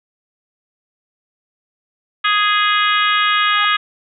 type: harmonic tone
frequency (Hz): 415.3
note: G#4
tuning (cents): 0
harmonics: 3 / 4 / 5 / 6 / 7 / 8 / 9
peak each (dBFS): -16 / -19 / -22 / -24 / -23 / -22 / -27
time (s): 2.24-3.77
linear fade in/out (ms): 10
type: tone with exponential growth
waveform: triangle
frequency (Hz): 820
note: G#5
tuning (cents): -22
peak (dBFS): -25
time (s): 3.3-3.65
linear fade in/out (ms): 2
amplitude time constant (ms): 75
effects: none